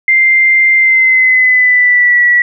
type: tone with pitch glide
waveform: sine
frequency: 2093 to 1941.6 Hz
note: C7 to B6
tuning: 0 to -30 cents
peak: -5 dBFS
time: 0.08-2.42 s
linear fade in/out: 2 ms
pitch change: -130 cents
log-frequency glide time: 0.76-2.23 s
effects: none